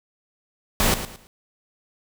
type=noise with echo; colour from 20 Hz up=pink; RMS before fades=-19 dBFS; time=0.8-0.94 s; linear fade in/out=0 ms; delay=110 ms; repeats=3; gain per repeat=-11 dB; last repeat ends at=1.27 s; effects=none